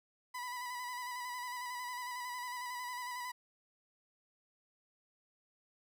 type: tone with vibrato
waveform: 30% pulse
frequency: 987.8 Hz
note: B5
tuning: in tune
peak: -37 dBFS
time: 0.34-3.32 s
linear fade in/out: 10 ms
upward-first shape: square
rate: 11 Hz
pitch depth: 28 cents each way
effects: 13-bit